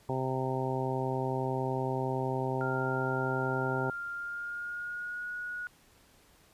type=harmonic tone; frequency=130.81 Hz; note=C3; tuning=in tune; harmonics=1 / 2 / 3 / 4 / 5 / 6 / 7; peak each=-34 / -38 / -35 / -39 / -40 / -39 / -38 dBFS; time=0.09-3.9 s; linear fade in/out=2 ms
type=tone with pitch glide; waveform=sine; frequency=1396.9 to 1454.5 Hz; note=F6 to F#6; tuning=0 to -30 cents; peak=-35 dBFS; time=2.61-5.67 s; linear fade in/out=0 ms; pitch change=+70 cents; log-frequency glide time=4.12-5.3 s
effects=pink hiss -62 dBFS RMS until 6.53 s + resampled to 32000 Hz